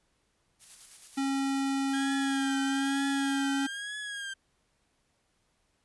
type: noise with tremolo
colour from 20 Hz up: blue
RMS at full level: -47 dBFS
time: 0.59-3.42 s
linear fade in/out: 50 ms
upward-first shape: square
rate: 9.3 Hz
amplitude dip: 35%
type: tone with pitch glide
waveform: square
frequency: 272.6 to 275.6 Hz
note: C#4 to C#4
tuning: -29 to -10 cents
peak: -28 dBFS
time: 1.17-3.67 s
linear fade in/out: 10 ms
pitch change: +19 cents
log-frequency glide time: 2.67-2.98 s
type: tone with vibrato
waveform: 30% pulse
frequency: 1619 Hz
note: G#6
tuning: 45 cents flat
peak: -33 dBFS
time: 1.93-4.34 s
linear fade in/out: 10 ms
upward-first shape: triangle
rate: 1.1 Hz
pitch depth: 87 cents each way
effects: pink hiss -73 dBFS RMS until 5.84 s + resampled to 24000 Hz